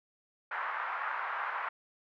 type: band-pass noise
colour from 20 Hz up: pink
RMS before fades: -36 dBFS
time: 0.51-1.69 s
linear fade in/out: 5 ms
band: 940 to 1700 Hz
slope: 24 dB/octave
effects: none